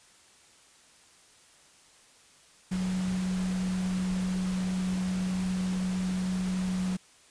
sine tone in noise, 185 Hz, F#3, in tune, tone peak -27 dBFS, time 2.71-6.97 s, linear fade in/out 10 ms, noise pink, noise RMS -41 dBFS, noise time 2.71-6.97 s, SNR +11 dB, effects white hiss -58 dBFS RMS until 7.3 s + resampled to 22050 Hz

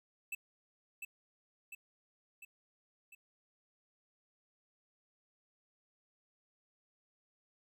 square tone with echo, 2635 Hz, E7, 1 cent flat, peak -38 dBFS, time 0.32-0.35 s, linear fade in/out 5 ms, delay 700 ms, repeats 4, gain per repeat -4 dB, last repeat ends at 3.15 s, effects none

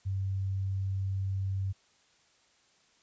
sine tone, 96.5 Hz, G2, 27 cents flat, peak -29 dBFS, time 0.05-1.73 s, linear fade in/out 20 ms, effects white hiss -66 dBFS RMS until 3.02 s + resampled to 16000 Hz

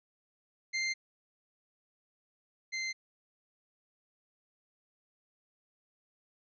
sawtooth tone pair in turn, 2093 / 2079 Hz, C7 / C7, 0 / -12 cents, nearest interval unison, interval 12 cents, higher first, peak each -27 / -30 dBFS, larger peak first, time 0.73-0.94 / 2.72-2.93 s, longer neither, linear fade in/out 20 ms, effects resampled to 16000 Hz

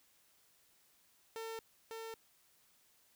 sawtooth tone with echo, 450 Hz, A4, 39 cents sharp, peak -38 dBFS, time 1.36-1.59 s, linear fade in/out 0 ms, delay 550 ms, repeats 1, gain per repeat -2 dB, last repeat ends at 2.14 s, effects white hiss -70 dBFS RMS until 3.15 s

